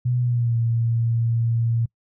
sine tone with pitch glide, 123.47 to 115.87 Hz, B2 to A#2, 0 to -10 cents, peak -18 dBFS, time 0.05-1.86 s, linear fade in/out 10 ms, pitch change -110 cents, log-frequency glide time 0.2-0.57 s, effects noise-tail reverb RT60 0.1 s tail -25 dB re dry

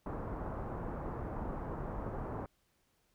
pink low-pass noise, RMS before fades -40 dBFS, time 0.06-2.46 s, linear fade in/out 2 ms, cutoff 1200 Hz, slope 24 dB/octave, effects pink hiss -75 dBFS RMS until 3.14 s

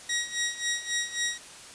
15% pulse tone with tremolo, 1900 Hz, A#6, 33 cents sharp, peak -19 dBFS, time 0.09-1.38 s, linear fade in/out 5 ms, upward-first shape sine, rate 3.7 Hz, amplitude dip 80%, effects white hiss -46 dBFS RMS until 1.74 s + resampled to 22050 Hz

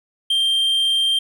triangle tone, 3169 Hz, G7, 18 cents sharp, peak -14 dBFS, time 0.3-1.19 s, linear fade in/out 5 ms, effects none

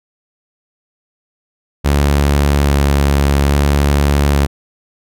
sawtooth tone with vibrato, 71 Hz, C#2, 42 cents sharp, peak -6 dBFS, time 1.84-4.47 s, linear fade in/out 20 ms, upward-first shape square, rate 0.6 Hz, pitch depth 12 cents each way, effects none

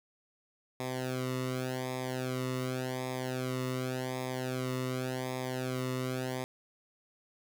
sawtooth tone with flanger, 128.3 Hz, C3, 34 cents flat, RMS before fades -35 dBFS, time 0.8-6.44 s, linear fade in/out 0 ms, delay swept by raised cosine 0.68 to 1.26 ms, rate 0.88 Hz, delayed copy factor -0.9, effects none

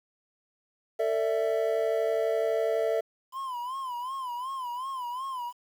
triangle chord, A suspended fourth, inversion none, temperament equal with one note detuned, 448.5 / 587.3 / 659.3 Hz, A4 / D5 / E5, +33 / 0 / 0 cents, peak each -26 / -30 / -26 dBFS, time 0.99-3.01 s, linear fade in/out 10 ms
triangle tone with vibrato, 1018 Hz, C6, 48 cents flat, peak -30 dBFS, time 3.32-5.53 s, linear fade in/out 50 ms, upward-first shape sine, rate 2.7 Hz, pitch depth 110 cents each way
effects 9-bit

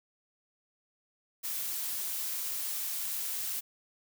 blue noise, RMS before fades -35 dBFS, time 1.43-3.61 s, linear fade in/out 20 ms, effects none

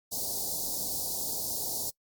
white band-stop noise, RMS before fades -33 dBFS, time 0.11-1.91 s, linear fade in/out 20 ms, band 860 to 4200 Hz, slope 48 dB/octave, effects noise-tail reverb RT60 0.1 s tail -24 dB re dry + Opus 48 kbps

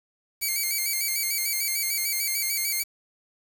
5% pulse tone with vibrato, 2200 Hz, C#7, 14 cents flat, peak -15 dBFS, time 0.41-2.84 s, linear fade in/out 20 ms, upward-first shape square, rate 6.7 Hz, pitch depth 63 cents each way, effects 7-bit

